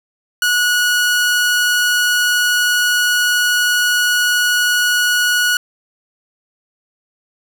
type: tone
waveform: sawtooth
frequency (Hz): 1461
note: F#6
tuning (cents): -22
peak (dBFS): -9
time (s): 0.42-5.57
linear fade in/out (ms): 2
effects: none